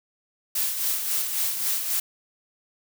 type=noise with tremolo; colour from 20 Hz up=blue; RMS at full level=-24 dBFS; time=0.55-2 s; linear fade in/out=5 ms; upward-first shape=sine; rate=3.7 Hz; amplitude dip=50%; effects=none